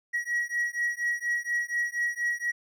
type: beating tone pair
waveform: triangle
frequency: 1910 / 1914.2 Hz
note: A#6 / A#6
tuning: +42 / +45 cents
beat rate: 4.2 Hz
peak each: -28 dBFS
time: 0.13-2.52 s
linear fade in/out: 20 ms
effects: none